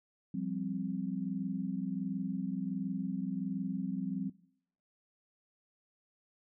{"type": "chord", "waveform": "sine", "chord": "F suspended second", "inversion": "none", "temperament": "equal", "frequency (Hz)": [174.61, 196, 261.6], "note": ["F3", "G3", "C4"], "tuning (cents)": [0, 0, 0], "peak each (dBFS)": [-38, -37, -38], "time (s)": [0.34, 4.3], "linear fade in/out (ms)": 5, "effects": ["noise-tail reverb RT60 0.7 s tail -21 dB re dry"]}